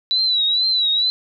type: tone with vibrato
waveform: sine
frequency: 3941 Hz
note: B7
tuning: 4 cents flat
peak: -15 dBFS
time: 0.11-1.1 s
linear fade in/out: 0 ms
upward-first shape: triangle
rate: 2.2 Hz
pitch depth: 97 cents each way
effects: none